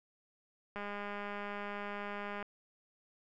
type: click train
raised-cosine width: 0.5 ms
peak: -27 dBFS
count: 341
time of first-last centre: 0.76-2.427 s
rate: 204 Hz
effects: none